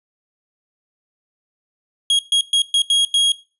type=tone bursts at uneven times; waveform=45% pulse; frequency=3285 Hz; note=G#7; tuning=20 cents flat; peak=-12 dBFS; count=6; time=2.1-2.19 / 2.32-2.41 / 2.53-2.62 / 2.74-2.82 / 2.9-3.05 / 3.14-3.32 s; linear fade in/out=2 ms; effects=noise-tail reverb RT60 0.3 s tail -18 dB re dry + resampled to 24000 Hz